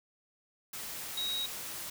sine tone in noise, 3811 Hz, A#7, 38 cents sharp, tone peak -32 dBFS, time 1.17-1.46 s, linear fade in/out 5 ms, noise white, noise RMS -41 dBFS, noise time 0.73-1.9 s, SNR +6 dB, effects none

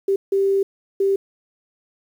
sine tone bursts at uneven times, 392 Hz, G4, in tune, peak -15 dBFS, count 3, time 0.08-0.16 / 0.32-0.63 / 1-1.16 s, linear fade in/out 5 ms, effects 8-bit

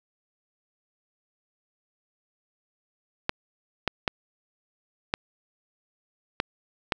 clicks, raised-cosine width 0.3 ms, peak -7 dBFS, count 6, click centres 3.294 / 3.877 / 4.078 / 5.139 / 6.401 / 6.922 s, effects none

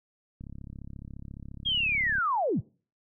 click train, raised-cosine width 5 ms, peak -30 dBFS, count 62, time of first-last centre 0.41-2.183 s, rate 34.4 Hz
sine linear sweep, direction down, 3302 to 74.6 Hz, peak -24 dBFS, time 1.65-2.61 s, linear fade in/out 20 ms
effects noise-tail reverb RT60 0.4 s tail -24 dB re dry

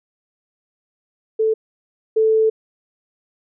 sine tone pair in turn, 440 / 440 Hz, A4 / A4, 0 / 0 cents, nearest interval unison, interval 0 cents, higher neither, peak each -14 / -12 dBFS, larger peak second, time 1.39-1.54 / 2.16-2.5 s, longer second, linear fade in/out 10 ms, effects none

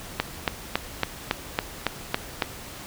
click train, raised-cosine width 0.3 ms, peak -5 dBFS, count 9, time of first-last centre 0.2-2.422 s, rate 3.6 Hz, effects pink hiss -40 dBFS RMS until 2.86 s

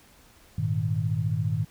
sine chord, Ab suspended second, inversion none, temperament equal with one note detuned, 101.92 / 116.54 / 155.56 Hz, Ab2 / Bb2 / Eb3, -32 / 0 / 0 cents, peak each -28 / -28 / -28 dBFS, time 0.58-1.65 s, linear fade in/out 5 ms, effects pink hiss -56 dBFS RMS until 1.7 s

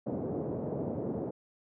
white band-pass noise, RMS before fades -35 dBFS, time 0.06-1.31 s, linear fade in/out 10 ms, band 100 to 530 Hz, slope 24 dB/octave, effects none

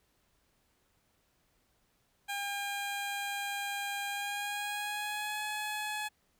15% pulse tone with pitch glide, 805 to 847 Hz, G5 to G#5, +46 to +34 cents, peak -28 dBFS, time 2.28-6.09 s, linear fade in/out 20 ms, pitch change +88 cents, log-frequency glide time 4.08-5.41 s, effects pink hiss -73 dBFS RMS until 6.39 s

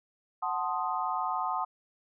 sine chord, F# diminished seventh, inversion none, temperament equal, 740 / 880 / 1046.5 / 1244.5 Hz, F#5 / A5 / C6 / Eb6, 0 / 0 / 0 / 0 cents, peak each -34 dBFS, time 0.42-1.65 s, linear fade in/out 10 ms, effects none

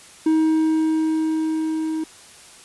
triangle tone with level ramp, 316.5 Hz, D#4, 30 cents sharp, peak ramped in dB -12 to -20 dBFS, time 0.26-2.04 s, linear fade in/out 5 ms, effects white hiss -45 dBFS RMS until 2.64 s + resampled to 24000 Hz

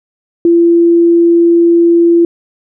sine tone, 339.8 Hz, F4, 47 cents flat, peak -4 dBFS, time 0.45-2.25 s, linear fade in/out 2 ms, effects none

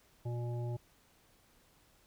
harmonic tone, 120 Hz, B2, 49 cents flat, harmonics 1 / 3 / 5 / 7, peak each -35 / -45 / -49 / -52 dBFS, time 0.25-0.77 s, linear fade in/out 10 ms, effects pink hiss -67 dBFS RMS until 2.06 s

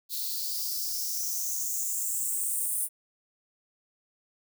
violet noise with high-pass filter sweep, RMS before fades -31 dBFS, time 0.09-2.89 s, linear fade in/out 50 ms, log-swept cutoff 4100 to 9600 Hz, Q 5.7, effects none

